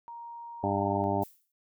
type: tone with pitch glide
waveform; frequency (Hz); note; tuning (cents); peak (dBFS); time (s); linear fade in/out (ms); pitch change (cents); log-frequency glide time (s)
sine; 937 to 918.2; A#5 to A#5; +9 to -26; -40; 0.08-1.04; 0; -35; 0.69-0.83
type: harmonic tone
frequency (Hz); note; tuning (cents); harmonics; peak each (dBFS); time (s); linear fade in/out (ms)
99.6; G2; +28; 1 / 2 / 3 / 4 / 6 / 7 / 8 / 9; -34 / -34 / -34 / -34 / -34 / -34 / -34 / -34; 0.63-1.24; 10
type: noise with exponential decay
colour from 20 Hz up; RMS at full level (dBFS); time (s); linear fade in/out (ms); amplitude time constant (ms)
violet; -45; 1.22-1.52; 2; 64
effects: none